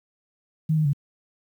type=tone with pitch steps; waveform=sine; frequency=157.4 / 154.8 / 142.3 Hz; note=D#3 / D#3 / C#3; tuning=+20 / -9 / +46 cents; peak=-18 dBFS; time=0.69-0.933 s; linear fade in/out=10 ms; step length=81 ms; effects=9-bit